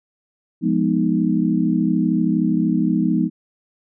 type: chord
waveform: sine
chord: F half-diminished seventh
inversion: none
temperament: equal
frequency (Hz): 174.61 / 207.7 / 246.9 / 311.1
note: F3 / Ab3 / Cb4 / Eb4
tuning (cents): 0 / 0 / 0 / 0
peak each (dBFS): -21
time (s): 0.61-3.3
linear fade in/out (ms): 50
effects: none